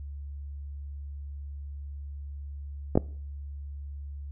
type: clicks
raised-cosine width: 2 ms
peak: -9 / -6 dBFS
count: 2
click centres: 2.955 / 2.975 s
effects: noise-tail reverb RT60 0.5 s tail -22 dB re dry + added 71 Hz sine -36 dBFS peak until 4.31 s